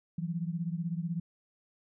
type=beating tone pair; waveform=sine; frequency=164.81 / 180.81 Hz; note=E3 / F#3; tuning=0 / -40 cents; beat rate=16 Hz; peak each=-33 / -36 dBFS; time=0.18-1.2 s; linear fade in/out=5 ms; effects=none